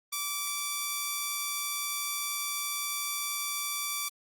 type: tone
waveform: 5% pulse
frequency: 1161 Hz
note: D6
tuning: 20 cents flat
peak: -19 dBFS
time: 0.12-4.09 s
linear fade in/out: 10 ms
effects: Opus 24 kbps